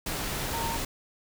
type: tone in noise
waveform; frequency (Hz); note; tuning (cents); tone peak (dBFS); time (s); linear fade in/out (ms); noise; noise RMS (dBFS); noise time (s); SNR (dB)
sine; 918; A#5; -27; -32; 0.53-0.77; 5; pink; -32; 0.06-0.85; -3
effects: none